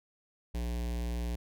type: tone with notch filter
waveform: square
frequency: 59.1 Hz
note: A#1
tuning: 24 cents sharp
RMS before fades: -34 dBFS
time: 0.54-1.36 s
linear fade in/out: 10 ms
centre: 1300 Hz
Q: 1.5
effects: none